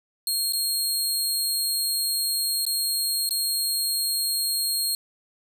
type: tone with dropouts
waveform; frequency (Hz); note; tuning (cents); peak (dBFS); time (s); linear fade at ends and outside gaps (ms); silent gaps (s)
20% pulse; 4250; C8; +26; -17; 0.27-4.95; 1; 0.524-0.533 / 2.652-2.665 / 3.291-3.308
effects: none